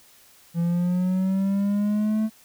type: linear sweep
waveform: triangle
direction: up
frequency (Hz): 167.8 to 220.1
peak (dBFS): -18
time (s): 0.54-2.3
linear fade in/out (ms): 50
effects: white hiss -54 dBFS RMS until 2.44 s